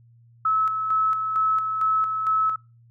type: tone with tremolo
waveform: sine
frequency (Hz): 1297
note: E6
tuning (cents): -28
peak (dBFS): -18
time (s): 0.45-2.56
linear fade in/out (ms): 5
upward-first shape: square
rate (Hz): 2.2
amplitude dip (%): 45
effects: noise-tail reverb RT60 0.3 s tail -24 dB re dry + added 117 Hz sine -51 dBFS peak until 2.9 s